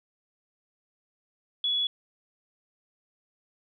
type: tone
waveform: sine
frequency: 3389 Hz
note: G#7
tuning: 34 cents sharp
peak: -24 dBFS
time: 1.64-1.87 s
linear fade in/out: 2 ms
effects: none